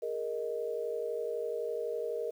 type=chord; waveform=sine; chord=Ab suspended second; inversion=none; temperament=just; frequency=415.3 / 467.2 / 623 Hz; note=Ab4 / Bb4 / Eb5; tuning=0 / +4 / +2 cents; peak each=-39 / -34 / -39 dBFS; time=0.02-2.31 s; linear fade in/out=10 ms; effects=10-bit